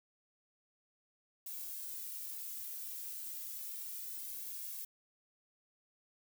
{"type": "noise with flanger", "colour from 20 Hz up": "violet", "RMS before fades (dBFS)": -44, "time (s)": [1.46, 4.85], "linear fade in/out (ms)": 5, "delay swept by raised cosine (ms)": [1.8, 2.55], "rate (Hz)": 0.32, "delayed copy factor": 0.95, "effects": []}